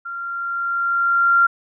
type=tone with level ramp; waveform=sine; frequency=1383 Hz; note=F6; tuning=17 cents flat; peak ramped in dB=-27 to -10 dBFS; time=0.05-1.47 s; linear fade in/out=10 ms; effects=none